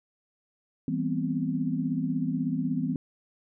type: chord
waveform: sine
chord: C major seventh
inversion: first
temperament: just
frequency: 163.52 / 196.22 / 245.3 / 261.6 Hz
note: E3 / G3 / B3 / C4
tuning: -14 / +2 / -12 / 0 cents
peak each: -31 / -34 / -31 / -30 dBFS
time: 0.88-2.96 s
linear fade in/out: 2 ms
effects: none